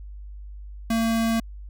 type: tone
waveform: square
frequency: 226.9 Hz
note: A#3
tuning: 47 cents flat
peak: -21 dBFS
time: 0.9-1.4 s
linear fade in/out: 5 ms
effects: added 50 Hz sine -36 dBFS peak until 1.69 s